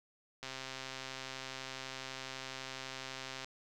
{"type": "click train", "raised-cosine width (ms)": 0.2, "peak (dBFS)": -25, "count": 399, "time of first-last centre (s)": [0.43, 3.445], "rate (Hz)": 132, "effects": []}